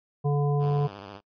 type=harmonic tone; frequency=144.3 Hz; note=D3; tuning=30 cents flat; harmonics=1 / 3 / 5 / 7; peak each=-22 / -29 / -34 / -39 dBFS; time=0.24-0.88 s; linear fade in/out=20 ms
type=tone with vibrato; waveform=5% pulse; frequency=99.5 Hz; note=G2; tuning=26 cents sharp; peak=-29 dBFS; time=0.59-1.21 s; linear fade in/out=50 ms; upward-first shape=sine; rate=14 Hz; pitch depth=95 cents each way
effects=noise-tail reverb RT60 0.1 s tail -25 dB re dry + resampled to 11025 Hz